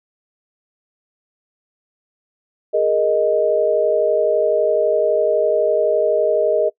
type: chord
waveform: sine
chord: Ab suspended second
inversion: none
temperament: just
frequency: 415.3 / 467.2 / 623 Hz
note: Ab4 / Bb4 / Eb5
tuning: 0 / +4 / +2 cents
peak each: -20 / -19 / -16 dBFS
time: 2.73-6.7 s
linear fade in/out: 20 ms
effects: noise-tail reverb RT60 0.1 s tail -24 dB re dry